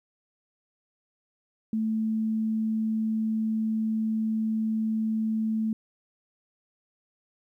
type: tone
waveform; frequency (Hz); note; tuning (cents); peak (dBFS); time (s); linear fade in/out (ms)
sine; 220; A3; 0; -24; 1.73-5.73; 2
effects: 11-bit